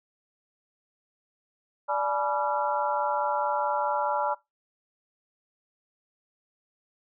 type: harmonic tone with a mistuned harmonic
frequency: 195.3 Hz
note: G3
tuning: 6 cents flat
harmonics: 3 / 4 / 5 / 6 / 7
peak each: -30 / -29 / -30 / -37 / -32 dBFS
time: 1.88-4.35 s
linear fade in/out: 20 ms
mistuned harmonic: 4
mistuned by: +150 cents
effects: noise-tail reverb RT60 0.2 s tail -22 dB re dry